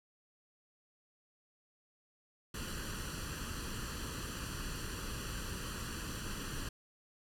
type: noise with comb filter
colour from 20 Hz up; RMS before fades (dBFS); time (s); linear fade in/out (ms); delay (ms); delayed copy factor
pink; -41; 2.54-6.69; 5; 0.68; +0.75
effects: low-pass 12000 Hz 12 dB/octave